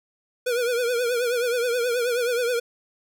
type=tone with vibrato; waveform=square; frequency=483.3 Hz; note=B4; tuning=38 cents flat; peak=-22 dBFS; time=0.46-2.6 s; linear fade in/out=10 ms; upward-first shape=triangle; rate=9.4 Hz; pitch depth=92 cents each way; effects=none